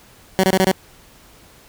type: tone bursts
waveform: 15% pulse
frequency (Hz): 189.1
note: F#3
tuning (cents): +38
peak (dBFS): -6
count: 5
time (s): 0.39-0.715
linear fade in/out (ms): 0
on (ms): 45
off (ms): 25
effects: pink hiss -48 dBFS RMS until 1.68 s